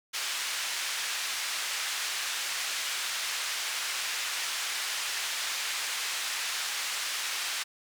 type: band-pass noise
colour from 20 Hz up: pink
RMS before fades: -33 dBFS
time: 0.13-7.64 s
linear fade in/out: 20 ms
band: 1700 to 8400 Hz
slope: 12 dB/octave
effects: none